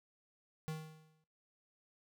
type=tone with exponential decay; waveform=square; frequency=157 Hz; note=D#3; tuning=16 cents sharp; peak=-37 dBFS; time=0.68-1.24 s; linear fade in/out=0 ms; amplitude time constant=120 ms; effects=noise-tail reverb RT60 0.3 s tail -18 dB re dry